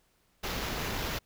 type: noise with sample-and-hold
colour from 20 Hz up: pink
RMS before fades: -34 dBFS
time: 0.43-1.19 s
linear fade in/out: 10 ms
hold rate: 8820 Hz
effects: pink hiss -70 dBFS RMS until 1.25 s